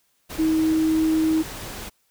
sine tone in noise, 317.5 Hz, D#4, 35 cents sharp, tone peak -17 dBFS, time 0.38-1.43 s, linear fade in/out 20 ms, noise pink, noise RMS -35 dBFS, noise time 0.29-1.9 s, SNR +15 dB, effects white hiss -67 dBFS RMS until 2.1 s

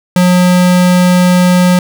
square tone, 180 Hz, F#3, 47 cents flat, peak -6 dBFS, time 0.16-1.79 s, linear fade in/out 2 ms, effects none

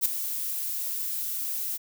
violet noise with ADSR envelope, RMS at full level -20 dBFS, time 0.01-1.78 s, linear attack 44 ms, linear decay 7 ms, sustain -11 dB, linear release 24 ms, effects none

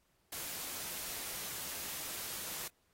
white noise, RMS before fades -42 dBFS, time 0.32-2.68 s, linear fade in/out 5 ms, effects pink hiss -75 dBFS RMS until 2.93 s + AAC 48 kbps

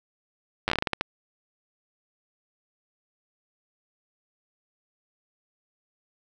slowing click train, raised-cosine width 0.3 ms, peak -8 dBFS, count 11, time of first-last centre 0.68-1.011 s, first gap 9 ms, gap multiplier 1.27, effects none

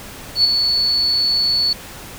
sine tone with ADSR envelope, 4435 Hz, C#8, in tune, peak -8 dBFS, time 0.35-1.73 s, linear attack 92 ms, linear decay 15 ms, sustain -6 dB, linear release 3 ms, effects pink hiss -35 dBFS RMS until 2.18 s

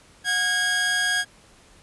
sawtooth tone pair together, 731 / 1639.3 Hz, F#5 / G#6, -21 / -23 cents, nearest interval octave + major second, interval 1398 cents, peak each -29 / -17 dBFS, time 0.24-1.25 s, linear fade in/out 50 ms, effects pink hiss -53 dBFS RMS until 1.82 s + resampled to 24000 Hz

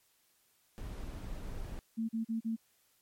brown noise, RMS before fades -41 dBFS, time 0.78-1.79 s, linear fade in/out 0 ms
sine tone bursts, 225.2 Hz, A3, 40 cents sharp, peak -31 dBFS, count 4, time 1.97-2.564 s, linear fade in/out 20 ms, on 120 ms, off 38 ms
effects white hiss -71 dBFS RMS until 3.01 s + MP3 64 kbps

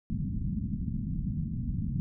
white low-pass noise, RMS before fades -32 dBFS, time 0.1-2 s, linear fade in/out 0 ms, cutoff 230 Hz, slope 48 dB/octave, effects none

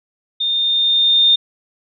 sine tone with level ramp, 3635 Hz, A#7, 44 cents flat, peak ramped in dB -16 to -8 dBFS, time 0.4-1.36 s, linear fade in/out 10 ms, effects none

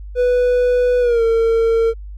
triangle tone with pitch glide, 493.9 to 455.5 Hz, B4 to A#4, 0 to -40 cents, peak -10 dBFS, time 0.15-1.94 s, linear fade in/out 50 ms, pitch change -140 cents, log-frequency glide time 1-1.23 s, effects added 50 Hz sine -29 dBFS peak until 2.17 s

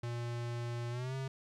square tone with pitch glide, 119 to 133.57 Hz, A#2 to C3, +36 to +36 cents, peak -37 dBFS, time 0.03-1.28 s, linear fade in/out 5 ms, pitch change +200 cents, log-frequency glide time 0.9-1.15 s, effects low-pass 7000 Hz 12 dB/octave + 13-bit

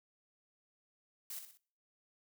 blue noise with echo, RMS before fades -44 dBFS, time 1.3-1.39 s, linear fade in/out 2 ms, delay 61 ms, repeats 3, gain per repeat -7 dB, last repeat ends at 1.573 s, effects noise-tail reverb RT60 0.5 s tail -23 dB re dry

